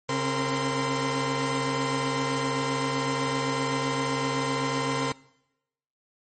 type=tone cluster; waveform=sawtooth; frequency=137.1 / 266.4 / 462.5 / 1032 Hz; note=C#3 / C4 / A#4 / C6; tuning=-19 / +31 / -14 / -24 cents; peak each=-27 dBFS; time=0.09-5.12 s; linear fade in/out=2 ms; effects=noise-tail reverb RT60 0.9 s tail -22 dB re dry + MP3 32 kbps